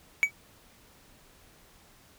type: tone with exponential decay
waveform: triangle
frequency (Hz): 2274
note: C#7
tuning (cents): +44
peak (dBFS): -13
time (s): 0.23-0.31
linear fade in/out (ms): 0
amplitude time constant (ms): 17
effects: pink hiss -58 dBFS RMS until 2.18 s